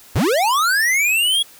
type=linear sweep; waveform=square; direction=up; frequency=57.7 to 3363 Hz; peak=-15 dBFS; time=0.15-1.43 s; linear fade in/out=10 ms; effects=white hiss -45 dBFS RMS until 1.59 s